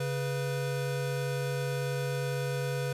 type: tone pair together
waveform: square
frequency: 138.59 / 493.9 Hz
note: C#3 / B4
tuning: 0 / 0 cents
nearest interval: octave + minor seventh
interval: 2200 cents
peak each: -32 / -35 dBFS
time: 0-2.93 s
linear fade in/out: 5 ms
effects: resampled to 32000 Hz